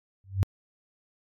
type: tone with exponential growth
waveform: sine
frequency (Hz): 96.5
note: G2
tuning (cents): -27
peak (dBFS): -16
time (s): 0.24-0.43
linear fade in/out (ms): 0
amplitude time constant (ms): 40
effects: AAC 48 kbps